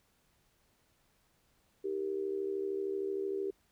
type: tone with amplitude modulation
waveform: sine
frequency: 392 Hz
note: G4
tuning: in tune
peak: -29 dBFS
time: 1.84-3.51 s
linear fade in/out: 10 ms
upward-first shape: sine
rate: 73.1 Hz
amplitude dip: 75%
effects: pink hiss -72 dBFS RMS until 3.71 s